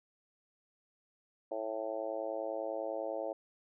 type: harmonic tone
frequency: 110 Hz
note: A2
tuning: in tune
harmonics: 3 / 4 / 5 / 6 / 7 / 8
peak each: -45 / -44 / -38 / -40 / -46 / -50 dBFS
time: 1.51-3.33 s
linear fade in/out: 5 ms
effects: none